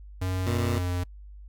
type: tone with pitch glide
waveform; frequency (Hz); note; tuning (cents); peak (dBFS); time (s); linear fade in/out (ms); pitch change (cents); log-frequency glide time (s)
square; 92.5 to 89.25; F#2 to F2; 0 to +38; -27; 0.21-1.04; 10; -62; 0.43-0.9
type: tone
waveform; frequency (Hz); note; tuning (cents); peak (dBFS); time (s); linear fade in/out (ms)
15% pulse; 119.5; A#2; +43; -21; 0.46-0.79; 10
effects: noise-tail reverb RT60 0.1 s tail -25 dB re dry + added 50 Hz sine -42 dBFS peak until 1.48 s